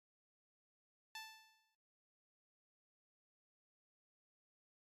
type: tone with exponential decay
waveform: 10% pulse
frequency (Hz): 880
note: A5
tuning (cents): 0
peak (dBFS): -37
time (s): 1.15-1.75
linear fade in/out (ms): 2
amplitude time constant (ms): 130
effects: noise-tail reverb RT60 0.4 s tail -25 dB re dry + AAC 32 kbps